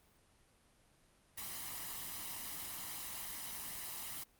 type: noise with comb filter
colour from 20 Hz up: white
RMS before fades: -44 dBFS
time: 1.37-4.24 s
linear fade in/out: 10 ms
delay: 1 ms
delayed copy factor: +0.5
effects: pink hiss -69 dBFS RMS until 4.39 s + Opus 32 kbps